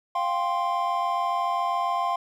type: chord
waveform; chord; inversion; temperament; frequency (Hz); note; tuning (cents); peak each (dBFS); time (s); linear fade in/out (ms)
triangle; F suspended second; none; just; 698.5 / 785.8 / 1047.7; F5 / G5 / C6; 0 / +4 / +2; -26 / -28 / -24; 0.15-2.16; 5
effects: none